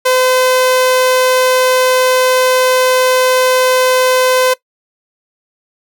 sawtooth tone, 511 Hz, C5, 41 cents flat, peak -5 dBFS, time 0.05-4.54 s, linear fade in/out 10 ms, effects noise-tail reverb RT60 0.1 s tail -19 dB re dry

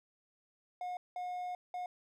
triangle tone bursts at uneven times, 721 Hz, F#5, 45 cents flat, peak -35 dBFS, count 3, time 0.81-0.97 / 1.16-1.55 / 1.74-1.86 s, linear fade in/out 2 ms, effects none

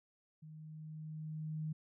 sine tone with level ramp, 155.56 Hz, D#3, in tune, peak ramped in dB -50 to -36 dBFS, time 0.42-1.73 s, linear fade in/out 10 ms, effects none

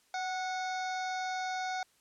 harmonic tone with a mistuned harmonic, 733 Hz, F#5, 16 cents flat, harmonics 1 / 2 / 3 / 5 / 6 / 7 / 8 / 9, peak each -34 / -40 / -44 / -48 / -50 / -51 / -52 / -53 dBFS, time 0.14-1.83 s, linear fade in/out 2 ms, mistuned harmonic 1, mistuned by +32 cents, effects white hiss -68 dBFS RMS until 2 s + low-pass 10000 Hz 12 dB/octave

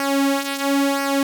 sawtooth tone with flanger, 277.2 Hz, C#4, in tune, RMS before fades -20 dBFS, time 0-1.23 s, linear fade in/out 2 ms, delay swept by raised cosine 0.27 to 3.77 ms, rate 0.98 Hz, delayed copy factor -0.65, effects none

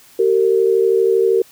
sine tone pair together, 383.9 / 456.5 Hz, G4 / A#4, -36 / -36 cents, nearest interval minor third, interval 300 cents, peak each -14 dBFS, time 0.19-1.42 s, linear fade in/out 5 ms, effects white hiss -47 dBFS RMS until 1.51 s

